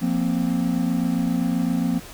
triangle chord, F suspended fourth, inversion none, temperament equal with one note detuned, 174.61 / 233.1 / 260.7 Hz, F3 / Bb3 / C4, 0 / 0 / -6 cents, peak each -22 dBFS, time 0.01-2 s, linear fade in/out 20 ms, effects pink hiss -41 dBFS RMS until 2.13 s

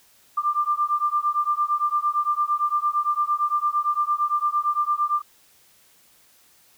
sine beating tone pair, 1186 / 1194.8 Hz, D6 / D6, +17 / +29 cents, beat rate 8.8 Hz, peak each -23 dBFS, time 0.37-5.22 s, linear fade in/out 10 ms, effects white hiss -57 dBFS RMS until 6.77 s

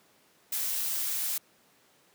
blue noise, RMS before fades -31 dBFS, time 0.52-1.38 s, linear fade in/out 5 ms, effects pink hiss -63 dBFS RMS until 2.14 s + high-pass 200 Hz 12 dB/octave

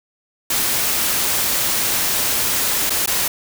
white noise with dropouts, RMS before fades -19 dBFS, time 0.5-3.28 s, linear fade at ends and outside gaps 5 ms, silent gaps 2.897-2.903 / 3.061-3.074 s, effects none

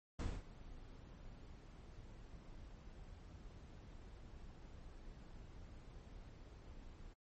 brown noise with ADSR envelope, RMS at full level -38 dBFS, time 0.19-7.14 s, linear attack 6 ms, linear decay 230 ms, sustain -17 dB, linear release 16 ms, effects MP3 32 kbps

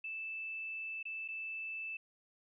sine tone with dropouts, 2637 Hz, E7, in tune, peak -39 dBFS, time 0.04-1.97 s, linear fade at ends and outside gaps 5 ms, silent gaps 1.029-1.053 / 1.279-1.285 s, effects none

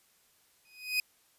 30% pulse tone with exponential growth, 2500 Hz, D#7, 8 cents sharp, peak -22 dBFS, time 0.65-1 s, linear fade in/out 2 ms, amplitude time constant 74 ms, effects white hiss -67 dBFS RMS until 1.38 s + resampled to 32000 Hz

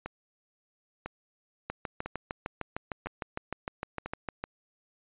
two click trains, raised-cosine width 0.5 ms, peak -18 / -21 dBFS, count 19 / 5, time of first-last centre 1.7-4.44 / 0.06-4.06 s, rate 6.57 / 1 Hz, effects resampled to 8000 Hz

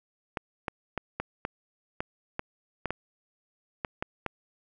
clicks, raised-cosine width 0.5 ms, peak -15 dBFS, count 12, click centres 0.372 / 0.682 / 0.977 / 1.2 / 1.451 / 2.005 / 2.394 / 2.857 / 2.906 / 3.848 / 4.025 / 4.263 s, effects none

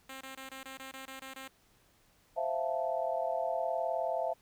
5% pulse tone bursts, 265.9 Hz, C4, 28 cents sharp, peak -32 dBFS, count 10, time 0.09-1.479 s, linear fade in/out 5 ms, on 120 ms, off 21 ms
sine chord, F major seventh, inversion second, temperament equal, 523.3 / 659.3 / 698.5 / 880 Hz, C5 / E5 / F5 / A5, 0 / 0 / 0 / 0 cents, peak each -38 / -33 / -36 / -39 dBFS, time 2.36-4.34 s, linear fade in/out 20 ms
effects pink hiss -67 dBFS RMS until 4.41 s

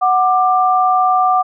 sine tone pair together, 740 / 1185.9 Hz, F#5 / D6, 0 / +16 cents, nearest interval minor sixth, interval 816 cents, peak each -12 / -14 dBFS, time 0.01-1.43 s, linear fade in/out 20 ms, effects none

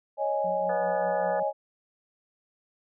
sine chord, C# suspended second, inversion none, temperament equal, 554.4 / 622.3 / 830.6 Hz, C#5 / D#5 / G#5, 0 / 0 / 0 cents, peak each -29 dBFS, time 0.17-1.53 s, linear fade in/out 50 ms
sine tone with tremolo, 181.1 Hz, F#3, 37 cents flat, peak -37 dBFS, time 0.44-1.43 s, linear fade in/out 5 ms, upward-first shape triangle, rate 5.1 Hz, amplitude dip 65%
harmonic tone, 245.1 Hz, B3, 13 cents flat, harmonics 2 / 3 / 4 / 5 / 6 / 7, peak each -36 / -38 / -44 / -42 / -43 / -40 dBFS, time 0.69-1.4 s, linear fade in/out 5 ms
effects none

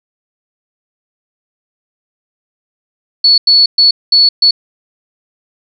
sine tone bursts at uneven times, 4419 Hz, C#8, 6 cents flat, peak -4 dBFS, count 5, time 3.24-3.38 / 3.47-3.66 / 3.78-3.91 / 4.12-4.29 / 4.42-4.51 s, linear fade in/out 5 ms, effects none

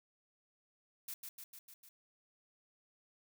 blue noise with echo, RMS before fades -44 dBFS, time 1.08-1.14 s, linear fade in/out 5 ms, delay 150 ms, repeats 5, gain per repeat -3 dB, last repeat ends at 1.89 s, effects none

